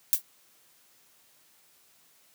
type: noise with exponential decay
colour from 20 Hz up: violet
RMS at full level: -17 dBFS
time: 0.13-0.22 s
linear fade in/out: 0 ms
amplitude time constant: 19 ms
effects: white hiss -62 dBFS RMS until 2.34 s + high-pass 100 Hz 12 dB/octave